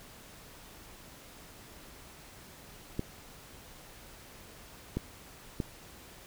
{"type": "clicks", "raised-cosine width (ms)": 3, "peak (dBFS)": -18, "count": 3, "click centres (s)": [2.994, 4.97, 5.602], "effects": ["pink hiss -52 dBFS RMS until 6.26 s"]}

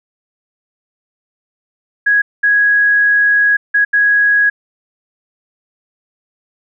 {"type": "tone bursts at uneven times", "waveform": "sine", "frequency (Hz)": 1661.2, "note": "G#6", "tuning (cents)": 0, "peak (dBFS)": -8, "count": 4, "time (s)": [[2.06, 2.22], [2.43, 3.57], [3.74, 3.85], [3.93, 4.5]], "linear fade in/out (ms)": 10, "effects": []}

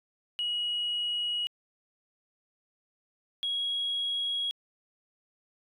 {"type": "tone pair in turn", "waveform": "sine", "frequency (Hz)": [2905, 3311], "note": ["F#7", "G#7"], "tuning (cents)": [-32, -6], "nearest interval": "major second", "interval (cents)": 226, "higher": "second", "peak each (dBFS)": -27, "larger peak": "neither", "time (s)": [[0.39, 1.47], [3.43, 4.51]], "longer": "neither", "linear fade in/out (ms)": 0, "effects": ["tanh soft clip ceiling -24 dBFS"]}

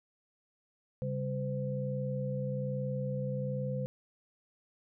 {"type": "tone cluster", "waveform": "sine", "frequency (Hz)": [135.7, 196.9, 511], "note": ["C#3", "G3", "C5"], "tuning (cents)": [-36, 8, -41], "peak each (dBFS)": [-34, -39, -37], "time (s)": [1.02, 3.86], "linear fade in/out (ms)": 0, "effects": []}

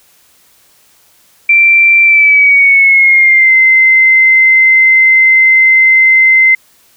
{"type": "tone with pitch glide", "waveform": "sine", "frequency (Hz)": [2351, 2070], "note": ["D7", "C7"], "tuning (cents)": [1, -19], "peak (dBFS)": -3, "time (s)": [1.49, 6.55], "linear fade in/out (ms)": 5, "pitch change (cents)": -220, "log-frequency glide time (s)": [2.03, 3.53], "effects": ["white hiss -48 dBFS RMS until 6.96 s"]}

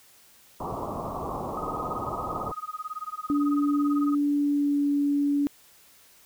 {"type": "low-pass noise", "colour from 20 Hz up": "white", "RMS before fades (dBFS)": -33, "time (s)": [0.6, 2.52], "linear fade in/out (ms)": 5, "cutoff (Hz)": 1200, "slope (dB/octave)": 96}
{"type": "tone with tremolo", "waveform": "sine", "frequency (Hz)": 1251, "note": "D#6", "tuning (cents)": 9, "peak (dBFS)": -29, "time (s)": [1.57, 4.15], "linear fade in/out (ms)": 5, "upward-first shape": "sine", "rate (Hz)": 18, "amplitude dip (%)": 100}
{"type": "tone with pitch glide", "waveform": "sine", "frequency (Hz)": [288.9, 286.2], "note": ["D4", "D4"], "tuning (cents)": [-28, -45], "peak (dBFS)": -21, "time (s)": [3.3, 5.47], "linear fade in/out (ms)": 0, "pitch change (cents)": -17, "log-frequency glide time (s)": [4.37, 4.9]}
{"effects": ["white hiss -56 dBFS RMS until 6.25 s"]}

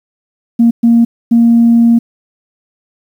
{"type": "tone bursts at uneven times", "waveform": "sine", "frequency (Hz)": 233.1, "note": "A#3", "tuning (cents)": 0, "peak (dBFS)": -3, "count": 3, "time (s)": [[0.59, 0.71], [0.83, 1.05], [1.31, 1.99]], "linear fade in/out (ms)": 10, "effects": ["tanh soft clip ceiling 0 dBFS", "7-bit"]}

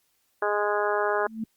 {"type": "harmonic tone", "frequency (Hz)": 207.2, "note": "G#3", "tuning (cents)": -4, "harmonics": [2, 3, 4, 5, 6, 7, 8], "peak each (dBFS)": [-27, -29, -30, -31, -32, -32, -33], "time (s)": [0.42, 1.27], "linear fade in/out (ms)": 5}
{"type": "tone with exponential growth", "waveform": "sine", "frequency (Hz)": 221.9, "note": "A3", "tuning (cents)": 15, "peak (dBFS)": -25, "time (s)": [1.14, 1.44], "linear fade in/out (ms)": 5, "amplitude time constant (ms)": 64}
{"effects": ["white hiss -70 dBFS RMS until 1.56 s", "Opus 48 kbps"]}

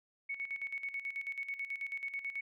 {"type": "tone with tremolo", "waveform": "sine", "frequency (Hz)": 2217, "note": "C#7", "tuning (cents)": 0, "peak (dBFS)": -35, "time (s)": [0.29, 2.41], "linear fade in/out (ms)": 10, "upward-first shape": "square", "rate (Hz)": 9.2, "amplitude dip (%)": 70, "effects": []}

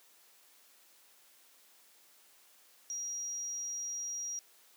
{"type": "tone", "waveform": "sine", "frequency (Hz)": 5720, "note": "F8", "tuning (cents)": 41, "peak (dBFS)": -36, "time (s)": [2.9, 4.39], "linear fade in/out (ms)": 0, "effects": ["white hiss -63 dBFS RMS until 4.76 s", "high-pass 300 Hz 12 dB/octave"]}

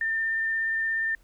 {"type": "tone with vibrato", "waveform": "sine", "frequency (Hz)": 1800, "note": "A6", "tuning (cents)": 39, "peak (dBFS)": -24, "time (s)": [0.01, 1.15], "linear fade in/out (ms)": 2, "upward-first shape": "triangle", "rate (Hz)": 17, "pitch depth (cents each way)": 10, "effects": ["added 40 Hz sine -56 dBFS peak until 1.23 s", "pink hiss -65 dBFS RMS until 1.23 s"]}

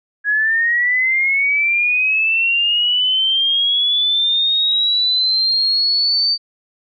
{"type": "linear sweep", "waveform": "sine", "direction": "up", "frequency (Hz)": [1660, 4612], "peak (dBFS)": -13, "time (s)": [0.24, 6.38], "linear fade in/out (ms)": 50, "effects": []}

